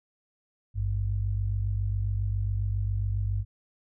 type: tone pair together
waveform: sine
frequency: 52.67 / 100 Hz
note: G#1 / G2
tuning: +25 / +35 cents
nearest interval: major seventh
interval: 1110 cents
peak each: -29 / -27 dBFS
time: 0.74-3.45 s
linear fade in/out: 50 ms
effects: none